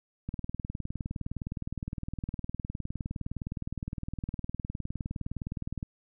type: click train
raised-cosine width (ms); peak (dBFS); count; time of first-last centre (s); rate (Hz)
5; -22; 109; 0.29-5.828; 19.5
effects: none